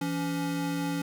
square tone pair together, 168.26 / 282 Hz, E3 / C#4, +36 / +30 cents, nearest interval major sixth, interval 894 cents, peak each -33 / -31 dBFS, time 0.01-1.02 s, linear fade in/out 5 ms, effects none

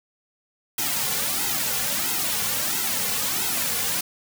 white noise with flanger, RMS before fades -25 dBFS, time 0.78-4.01 s, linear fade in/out 5 ms, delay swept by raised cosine 1.7 to 3.2 ms, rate 1.5 Hz, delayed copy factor -0.9, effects none

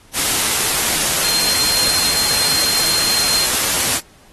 sine tone in noise, 4186 Hz, C8, in tune, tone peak -18 dBFS, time 1.22-3.48 s, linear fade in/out 50 ms, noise white, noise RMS -17 dBFS, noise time 0.13-4.01 s, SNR -4 dB, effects pink hiss -49 dBFS RMS until 4.32 s + AAC 32 kbps

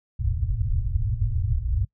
white low-pass noise, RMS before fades -24 dBFS, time 0.19-1.85 s, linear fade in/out 5 ms, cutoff 120 Hz, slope 96 dB/octave, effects noise-tail reverb RT60 0.1 s tail -23 dB re dry

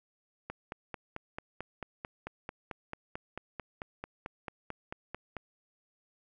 click train, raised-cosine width 0.5 ms, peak -23 dBFS, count 23, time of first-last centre 0.5-5.367 s, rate 4.52 Hz, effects none

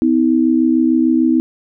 sine tone pair together, 253.3 / 320 Hz, B3 / D#4, +44 / +49 cents, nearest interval major third, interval 405 cents, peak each -13 dBFS, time 0.02-1.4 s, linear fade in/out 0 ms, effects none

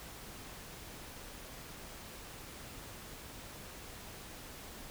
silence, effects pink hiss -49 dBFS RMS until 4.9 s

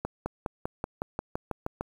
accelerating click train, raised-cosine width 1 ms, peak -16 dBFS, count 11, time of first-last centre 0.05-1.81 s, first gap 210 ms, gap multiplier 0.96, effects 8-bit

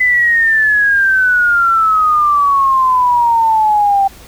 sine exponential sweep, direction down, 2019 to 778 Hz, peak -8 dBFS, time 0-4.08 s, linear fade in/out 10 ms, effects added 60 Hz sine -42 dBFS peak until 4.27 s + pink hiss -39 dBFS RMS until 4.27 s

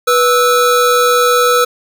square tone pair together, 490 / 1308.1 Hz, B4 / E6, -14 / -14 cents, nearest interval octave + perfect fourth, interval 1700 cents, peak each -12 dBFS, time 0.07-1.65 s, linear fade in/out 10 ms, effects none

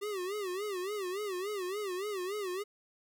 square tone with vibrato, 389.7 Hz, G4, 10 cents flat, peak -35 dBFS, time 0.01-2.64 s, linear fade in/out 20 ms, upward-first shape sine, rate 3.5 Hz, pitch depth 150 cents each way, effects none

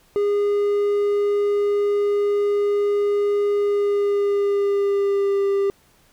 triangle tone with pitch glide, 409 to 396.9 Hz, G#4 to G4, -26 to +22 cents, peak -15 dBFS, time 0.16-5.7 s, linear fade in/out 0 ms, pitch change -52 cents, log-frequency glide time 3.58-5.46 s, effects pink hiss -57 dBFS RMS until 6.12 s

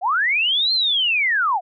sine linear two-way sweep, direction up then down, 662 to 4228 to 662 Hz, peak -16 dBFS, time 0.01-1.61 s, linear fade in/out 50 ms, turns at 0.73 s, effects none

